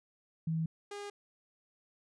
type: tone pair in turn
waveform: sine / sawtooth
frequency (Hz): 161.7 / 407.5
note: E3 / G#4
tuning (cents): -33 / -33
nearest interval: octave + major third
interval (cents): 1600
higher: second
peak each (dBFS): -30 / -37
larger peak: first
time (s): 0.47-0.66 / 0.91-1.1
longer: neither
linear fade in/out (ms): 5
effects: resampled to 22050 Hz